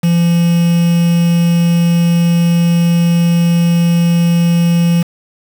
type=tone with quantisation; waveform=triangle; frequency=170.2 Hz; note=F3; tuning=44 cents flat; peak=-6 dBFS; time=0.03-5.03 s; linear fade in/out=10 ms; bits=4; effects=none